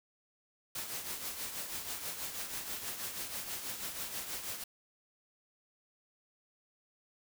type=noise with tremolo; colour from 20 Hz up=white; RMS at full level=-38 dBFS; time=0.75-4.64 s; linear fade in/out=5 ms; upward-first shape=triangle; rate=6.2 Hz; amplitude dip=60%; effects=none